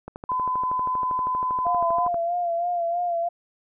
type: click train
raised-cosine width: 1 ms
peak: -21 dBFS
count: 27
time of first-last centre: 0.08-2.143 s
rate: 12.6 Hz
type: tone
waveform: sine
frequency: 1012 Hz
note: B5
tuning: 42 cents sharp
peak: -22 dBFS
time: 0.29-2.08 s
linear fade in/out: 5 ms
type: tone with vibrato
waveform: sine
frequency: 692 Hz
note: F5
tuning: 16 cents flat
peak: -22 dBFS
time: 1.65-3.29 s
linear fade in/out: 10 ms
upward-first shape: sine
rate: 3.1 Hz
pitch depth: 45 cents each way
effects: none